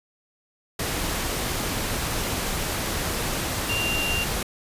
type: tone in noise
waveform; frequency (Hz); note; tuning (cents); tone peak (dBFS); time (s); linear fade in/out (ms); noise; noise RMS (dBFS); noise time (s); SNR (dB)
sine; 2779; F7; -9; -25; 3.69-4.24; 5; pink; -27; 0.79-4.43; -1
effects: resampled to 32000 Hz